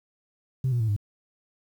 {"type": "tone with pitch steps", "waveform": "sine", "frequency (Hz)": [130.81, 120.65, 111.28, 102.63], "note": ["C3", "B2", "A2", "G#2"], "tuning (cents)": [0, -40, 20, -20], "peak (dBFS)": -20, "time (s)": [0.64, 0.964], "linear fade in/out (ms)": 5, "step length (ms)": 81, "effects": ["tanh soft clip ceiling -19 dBFS", "9-bit"]}